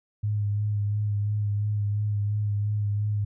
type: tone with vibrato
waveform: sine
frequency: 103.83 Hz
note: G#2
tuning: in tune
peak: -23 dBFS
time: 0.23-3.25 s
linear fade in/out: 10 ms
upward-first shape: sine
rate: 2.9 Hz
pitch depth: 25 cents each way
effects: none